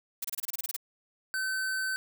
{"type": "noise bursts", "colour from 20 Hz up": "blue", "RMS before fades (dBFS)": -33, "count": 11, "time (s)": [0.22, 0.765], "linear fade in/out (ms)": 5, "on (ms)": 25, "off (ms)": 27}
{"type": "tone", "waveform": "square", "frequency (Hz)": 1532, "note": "G6", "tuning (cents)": -40, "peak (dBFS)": -30, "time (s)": [1.34, 1.96], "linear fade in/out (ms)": 0}
{"effects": []}